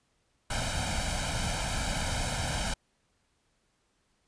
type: noise with comb filter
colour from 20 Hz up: pink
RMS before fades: -31 dBFS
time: 0.5-2.74 s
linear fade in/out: 5 ms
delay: 1.3 ms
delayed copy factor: +0.8
effects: pink hiss -73 dBFS RMS until 4.27 s + resampled to 22050 Hz